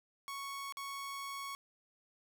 sawtooth tone with dropouts, 1108.7 Hz, C#6, in tune, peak -37 dBFS, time 0.28-1.55 s, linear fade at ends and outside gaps 0 ms, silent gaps 0.724-0.771 s, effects none

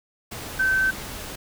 sine tone in noise, 1540 Hz, G6, 31 cents flat, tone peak -18 dBFS, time 0.59-0.91 s, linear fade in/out 10 ms, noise pink, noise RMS -35 dBFS, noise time 0.31-1.36 s, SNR +14 dB, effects none

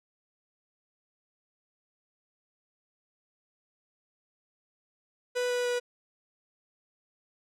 45% pulse tone with pitch steps, 493.9 / 491.1 / 488.2 Hz, B4 / B4 / B4, 0 / -10 / -20 cents, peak -27 dBFS, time 5.35-5.8 s, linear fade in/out 20 ms, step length 150 ms, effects low-pass 9000 Hz 12 dB/octave

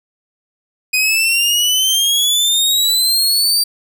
sawtooth exponential sweep, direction up, 2489 to 4699 Hz, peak -9 dBFS, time 0.93-3.64 s, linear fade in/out 10 ms, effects none

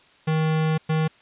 square tone bursts at uneven times, 157.6 Hz, D#3, 23 cents sharp, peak -20 dBFS, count 2, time 0.27-0.78 / 0.89-1.08 s, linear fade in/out 10 ms, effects white hiss -55 dBFS RMS until 1.21 s + resampled to 8000 Hz

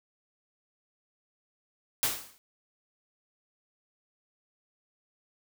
white noise with exponential decay, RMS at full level -24 dBFS, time 2.03-2.38 s, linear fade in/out 0 ms, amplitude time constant 75 ms, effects none

